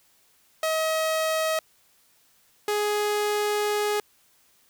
sawtooth tone pair in turn, 636 / 417 Hz, D#5 / G#4, +38 / +7 cents, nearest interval perfect fifth, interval 731 cents, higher first, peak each -19 dBFS, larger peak neither, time 0.63-1.59 / 2.68-4 s, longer second, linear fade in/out 2 ms, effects white hiss -62 dBFS RMS until 4.69 s

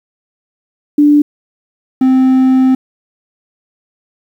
sine / triangle tone pair in turn, 293.7 / 260.3 Hz, D4 / C4, 0 / -9 cents, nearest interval major second, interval 209 cents, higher first, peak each -4 dBFS, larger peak neither, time 0.98-1.22 / 2.01-2.75 s, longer second, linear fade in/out 5 ms, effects 7-bit

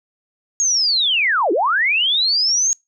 sine linear two-way sweep, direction down then up, 6645 to 307.7 to 6645 Hz, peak -14 dBFS, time 0.6-2.73 s, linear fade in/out 0 ms, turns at 1.52 s, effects noise-tail reverb RT60 0.2 s tail -25 dB re dry

